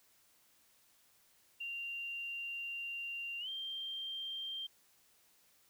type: tone with pitch glide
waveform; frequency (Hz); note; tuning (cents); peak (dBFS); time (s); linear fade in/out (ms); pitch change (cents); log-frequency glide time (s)
sine; 2775 to 3169; F7 to G7; -12 to +18; -39; 1.6-4.67; 10; +230; 3.39-3.49
effects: white hiss -69 dBFS RMS until 5.69 s